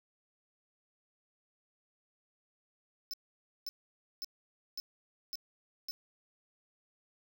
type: tone bursts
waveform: square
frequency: 5274 Hz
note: E8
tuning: in tune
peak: -37 dBFS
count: 6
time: 3.11-5.91 s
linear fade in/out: 0 ms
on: 25 ms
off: 530 ms
effects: none